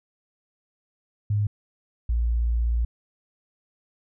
sine tone pair in turn, 103.83 / 58.07 Hz, G#2 / A#1, 0 / -6 cents, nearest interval minor seventh, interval 1006 cents, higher first, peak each -20 dBFS, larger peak neither, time 1.3-1.47 / 2.09-2.85 s, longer second, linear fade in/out 5 ms, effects none

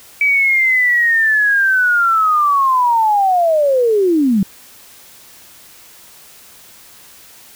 sine linear sweep, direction down, 2300 to 183.1 Hz, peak -10 dBFS, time 0.21-4.43 s, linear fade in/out 2 ms, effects white hiss -42 dBFS RMS until 7.55 s

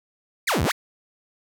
sawtooth exponential two-way sweep, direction down then up, 2536 to 64 to 2536 Hz, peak -16 dBFS, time 0.47-0.72 s, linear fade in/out 10 ms, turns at 0.63 s, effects none

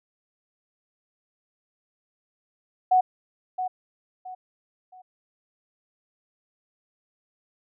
sine tone with echo, 740 Hz, F#5, in tune, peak -15 dBFS, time 2.91-3.01 s, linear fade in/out 10 ms, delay 670 ms, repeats 3, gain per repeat -10 dB, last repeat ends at 5.02 s, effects none

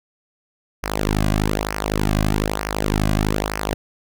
sawtooth tone with flanger, 51.91 Hz, G#1, in tune, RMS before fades -21 dBFS, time 0.83-3.74 s, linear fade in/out 5 ms, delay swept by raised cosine 0.26 to 2.26 ms, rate 1.1 Hz, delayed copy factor -0.8, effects none

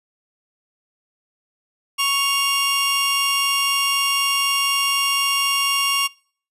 sawtooth tone pair together, 1108.8 / 2794 Hz, C#6 / F7, 0 / 0 cents, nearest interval octave + major third, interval 1600 cents, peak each -18 / -16 dBFS, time 1.98-6.08 s, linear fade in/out 20 ms, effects noise-tail reverb RT60 0.5 s tail -25 dB re dry + resampled to 32000 Hz

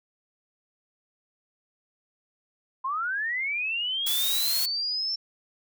sine linear sweep, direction up, 1019 to 5400 Hz, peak -26 dBFS, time 2.84-5.16 s, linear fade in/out 10 ms
blue noise, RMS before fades -28 dBFS, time 4.06-4.66 s, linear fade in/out 10 ms
effects none

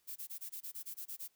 violet noise bursts, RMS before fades -44 dBFS, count 11, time 0.07-1.281 s, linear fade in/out 20 ms, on 91 ms, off 21 ms, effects white hiss -75 dBFS RMS until 1.35 s

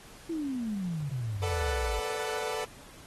sine exponential sweep, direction down, 341.3 to 50 Hz, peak -30 dBFS, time 0.29-2 s, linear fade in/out 10 ms
sawtooth chord, B minor seventh, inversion third, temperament equal, 440 / 493.9 / 587.3 / 740 Hz, A4 / B4 / D5 / F#5, 0 / 0 / 0 / 0 cents, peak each -31 / -34 / -37 / -37 dBFS, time 1.42-2.65 s, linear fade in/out 10 ms
effects pink hiss -52 dBFS RMS until 3.06 s + AAC 32 kbps

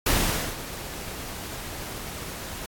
pink noise with ADSR envelope, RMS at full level -21 dBFS, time 0.06-2.66 s, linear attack 6 ms, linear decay 490 ms, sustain -15 dB, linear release 3 ms, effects AAC 64 kbps

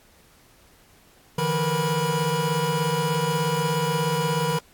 square tone cluster, 150.2 / 166.9 / 474.3 / 979 Hz, D3 / E3 / A#4 / B5, +39 / +22 / +30 / -15 cents, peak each -28 dBFS, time 1.38-4.59 s, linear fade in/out 5 ms, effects pink hiss -56 dBFS RMS until 4.73 s + AAC 64 kbps

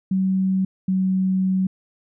sine tone pair in turn, 189.5 / 188.19 Hz, F#3 / F#3, +42 / +30 cents, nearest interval unison, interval 12 cents, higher first, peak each -17 dBFS, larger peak neither, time 0.11-0.65 / 0.88-1.67 s, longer second, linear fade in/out 5 ms, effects none

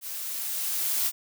blue noise with level ramp, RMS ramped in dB -36 to -25 dBFS, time 0.01-1.12 s, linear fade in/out 50 ms, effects none

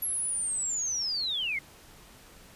sine linear sweep, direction down, 11420 to 2046 Hz, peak -28 dBFS, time 0.02-1.59 s, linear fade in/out 5 ms, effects pink hiss -53 dBFS RMS until 2.55 s + resampled to 32000 Hz

